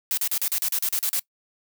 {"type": "noise bursts", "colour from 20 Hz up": "blue", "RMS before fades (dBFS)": -24, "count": 11, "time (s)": [0.11, 1.194], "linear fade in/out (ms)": 0, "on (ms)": 64, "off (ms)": 38, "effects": ["noise-tail reverb RT60 0.1 s tail -22 dB re dry"]}